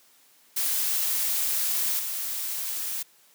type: noise with level steps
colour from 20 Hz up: blue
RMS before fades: -26 / -31 dBFS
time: 0.56-3.03 s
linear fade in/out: 10 ms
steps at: 1.99 s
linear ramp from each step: 5 ms
effects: white hiss -59 dBFS RMS until 3.34 s + high-pass 200 Hz 12 dB/octave